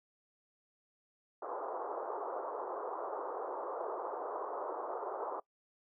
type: band-pass noise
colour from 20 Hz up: pink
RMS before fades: -40 dBFS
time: 1.42-5.4 s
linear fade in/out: 5 ms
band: 380 to 1200 Hz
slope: 48 dB/octave
effects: noise-tail reverb RT60 0.1 s tail -22 dB re dry